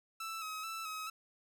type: tone with vibrato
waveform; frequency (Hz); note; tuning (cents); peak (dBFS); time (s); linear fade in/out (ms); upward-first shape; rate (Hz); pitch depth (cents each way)
sawtooth; 1298; E6; -27; -36; 0.2-1.1; 5; square; 2.3; 33
effects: none